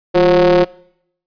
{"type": "ring-modulated tone", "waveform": "square", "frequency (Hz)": 92.5, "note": "F#2", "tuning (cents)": 0, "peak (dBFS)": -6, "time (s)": [0.14, 0.65], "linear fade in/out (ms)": 20, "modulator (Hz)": 444, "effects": ["noise-tail reverb RT60 0.7 s tail -23 dB re dry", "resampled to 11025 Hz"]}